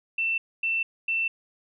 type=tone bursts; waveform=sine; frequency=2680 Hz; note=E7; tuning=28 cents sharp; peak=-23 dBFS; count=3; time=0.18-1.28 s; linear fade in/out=5 ms; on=200 ms; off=250 ms; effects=none